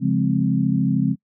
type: chord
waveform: sine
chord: Db major seventh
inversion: none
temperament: equal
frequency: 138.59 / 174.61 / 207.7 / 261.6 Hz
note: Db3 / F3 / Ab3 / C4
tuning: 0 / 0 / 0 / 0 cents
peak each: -22 dBFS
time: 0-1.16 s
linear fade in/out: 50 ms
effects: noise-tail reverb RT60 0.1 s tail -25 dB re dry